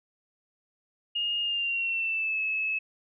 sine tone with pitch glide, 2844 to 2593 Hz, F7 to E7, +31 to -29 cents, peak -26 dBFS, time 1.15-2.79 s, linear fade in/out 10 ms, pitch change -160 cents, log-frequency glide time 1.41-2.4 s, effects none

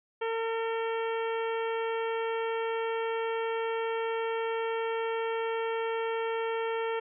harmonic tone, 453.7 Hz, A#4, 47 cents flat, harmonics 1 / 2 / 3 / 4 / 5 / 6 / 7, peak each -30 / -36 / -40 / -42 / -44 / -46 / -47 dBFS, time 0.21-7 s, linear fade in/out 10 ms, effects none

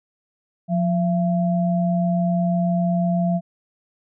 sine tone pair together, 176.9 / 677 Hz, F3 / E5, +23 / +46 cents, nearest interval octave + major seventh, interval 2323 cents, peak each -18 / -24 dBFS, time 0.68-3.41 s, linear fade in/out 50 ms, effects none

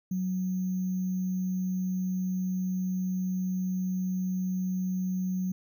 sine tone with sample-and-hold, 185 Hz, F#3, in tune, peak -27 dBFS, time 0.11-5.52 s, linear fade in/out 5 ms, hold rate 6300 Hz, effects none

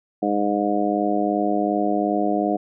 harmonic tone, 102.7 Hz, G#2, 19 cents flat, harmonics 2 / 3 / 4 / 5 / 6 / 7, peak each -26 / -23 / -28 / -30 / -27 / -24 dBFS, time 0.22-2.57 s, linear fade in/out 10 ms, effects none

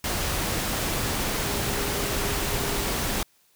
sine tone in noise, 405.2 Hz, G#4, 43 cents flat, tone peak -35 dBFS, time 1.46-2.92 s, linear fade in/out 2 ms, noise pink, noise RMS -27 dBFS, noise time 0.04-3.23 s, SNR -11 dB, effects white hiss -63 dBFS RMS until 3.55 s

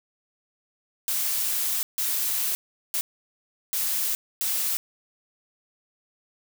blue noise bursts at uneven times, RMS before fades -26 dBFS, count 5, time 1.08-1.83 / 1.98-2.55 / 2.94-3.01 / 3.73-4.15 / 4.41-4.77 s, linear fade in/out 0 ms, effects none

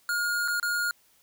square tone with dropouts, 1426 Hz, F6, 36 cents sharp, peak -26 dBFS, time 0.09-0.91 s, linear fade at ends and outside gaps 1 ms, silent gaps 0.478-0.482 / 0.599-0.628 s, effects white hiss -63 dBFS RMS until 1.22 s

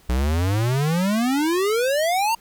square exponential sweep, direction up, 59.5 to 938 Hz, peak -19 dBFS, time 0.09-2.35 s, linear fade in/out 5 ms, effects pink hiss -54 dBFS RMS until 2.4 s

